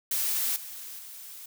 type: noise with level steps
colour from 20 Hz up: blue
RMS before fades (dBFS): -28 / -41 / -44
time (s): 0.11-1.46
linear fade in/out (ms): 5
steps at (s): 0.56 / 0.99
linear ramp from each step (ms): 2
effects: none